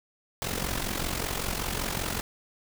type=noise with amplitude modulation; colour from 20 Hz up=pink; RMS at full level=-28 dBFS; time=0.42-2.21 s; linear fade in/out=0 ms; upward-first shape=sine; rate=45.2 Hz; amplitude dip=70%; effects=none